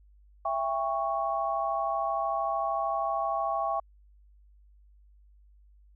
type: chord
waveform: sine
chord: C# diminished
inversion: first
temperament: just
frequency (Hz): 665.2 / 798.3 / 1108.7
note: E5 / G5 / C#6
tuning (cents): +16 / +31 / 0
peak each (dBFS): -31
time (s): 0.45-3.8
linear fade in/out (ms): 5
effects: added 50 Hz sine -55 dBFS peak until 5.95 s